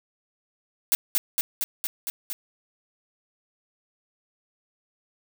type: noise with echo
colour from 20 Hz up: blue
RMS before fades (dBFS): -20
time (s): 0.92-0.95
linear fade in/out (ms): 0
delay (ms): 230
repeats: 6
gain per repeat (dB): -2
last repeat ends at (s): 2.33
effects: none